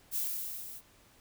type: noise with level ramp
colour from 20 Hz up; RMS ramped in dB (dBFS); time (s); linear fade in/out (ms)
violet; -31 to -47; 0.11-0.82; 50
effects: pink hiss -62 dBFS RMS until 1.2 s